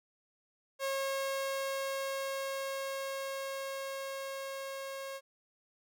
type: tone with level ramp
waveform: sawtooth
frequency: 543 Hz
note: C#5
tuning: 36 cents flat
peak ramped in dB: -28 to -36 dBFS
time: 0.79-5.21 s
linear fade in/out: 50 ms
effects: none